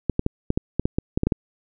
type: clicks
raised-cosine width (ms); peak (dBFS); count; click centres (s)
3; -7; 12; 0.097 / 0.194 / 0.264 / 0.504 / 0.575 / 0.796 / 0.855 / 0.985 / 1.175 / 1.234 / 1.27 / 1.322
effects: none